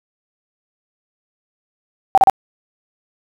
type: tone bursts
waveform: sine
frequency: 774 Hz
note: G5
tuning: 22 cents flat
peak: -5 dBFS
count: 3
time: 2.15-2.298 s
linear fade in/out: 0 ms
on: 26 ms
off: 35 ms
effects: 7-bit